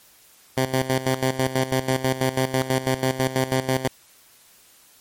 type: tone with tremolo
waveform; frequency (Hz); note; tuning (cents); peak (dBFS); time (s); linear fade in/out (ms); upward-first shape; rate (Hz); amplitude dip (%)
10% pulse; 130.81; C3; 0; -10; 0.57-3.88; 5; square; 6.1; 75
effects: white hiss -53 dBFS RMS until 5 s + MP3 64 kbps